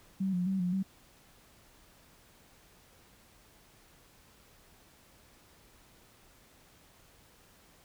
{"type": "tone with vibrato", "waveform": "sine", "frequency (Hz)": 185, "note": "F#3", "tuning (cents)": 0, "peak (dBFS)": -28, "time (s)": [0.2, 0.83], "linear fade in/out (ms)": 10, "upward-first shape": "square", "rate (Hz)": 3.8, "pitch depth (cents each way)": 61, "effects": ["pink hiss -61 dBFS RMS until 7.84 s"]}